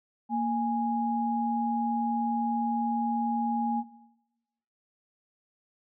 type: tone pair together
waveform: sine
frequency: 232.4 / 828.2 Hz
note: A#3 / G#5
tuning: -5 / -5 cents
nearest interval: octave + minor seventh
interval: 2200 cents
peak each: -28 dBFS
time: 0.29-3.84 s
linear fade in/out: 50 ms
effects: noise-tail reverb RT60 1.0 s tail -17 dB re dry